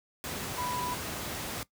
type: tone in noise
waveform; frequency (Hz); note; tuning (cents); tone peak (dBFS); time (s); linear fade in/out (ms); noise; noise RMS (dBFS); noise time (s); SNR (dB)
sine; 987.8; B5; 0; -33; 0.58-0.94; 0; pink; -36; 0.24-1.63; 0
effects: noise-tail reverb RT60 0.1 s tail -19 dB re dry + high-pass 80 Hz 12 dB/octave